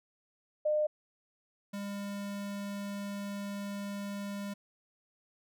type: tone pair in turn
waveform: sine / square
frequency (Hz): 606 / 201.3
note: D#5 / G3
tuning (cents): -46 / +46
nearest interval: octave + perfect fifth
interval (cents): 1908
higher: first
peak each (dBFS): -26 / -37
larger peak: first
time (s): 0.65-0.87 / 1.73-4.54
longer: second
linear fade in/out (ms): 10
effects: none